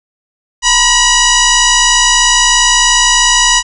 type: tone with frequency modulation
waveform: sine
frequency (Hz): 1975.5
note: B6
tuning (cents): 0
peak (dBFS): -6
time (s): 0.62-3.63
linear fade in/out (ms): 50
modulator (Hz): 972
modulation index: 5.6
effects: none